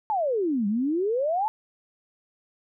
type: exponential two-way sweep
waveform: sine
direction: down then up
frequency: 895 to 196.1 to 895 Hz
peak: -22 dBFS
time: 0.1-1.48 s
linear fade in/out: 0 ms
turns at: 0.67 s
effects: none